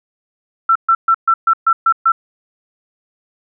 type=tone bursts; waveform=sine; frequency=1342 Hz; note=E6; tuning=31 cents sharp; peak=-8 dBFS; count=8; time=0.69-2.12 s; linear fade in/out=5 ms; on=65 ms; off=130 ms; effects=none